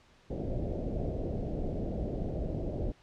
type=low-pass noise; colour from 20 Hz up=pink; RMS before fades=-34 dBFS; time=0.3-2.92 s; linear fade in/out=5 ms; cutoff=660 Hz; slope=48 dB/octave; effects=pink hiss -62 dBFS RMS until 3.02 s + low-pass 5000 Hz 12 dB/octave